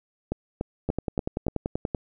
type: two click trains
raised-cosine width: 2 ms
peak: -13 / -13 dBFS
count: 12 / 5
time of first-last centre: 0.89-1.948 / 0.32-1.483 s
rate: 10.4 / 3.44 Hz
effects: none